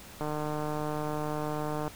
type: click train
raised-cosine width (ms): 1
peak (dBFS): -20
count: 253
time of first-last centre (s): 0.21-1.879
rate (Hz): 151
effects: pink hiss -48 dBFS RMS until 1.95 s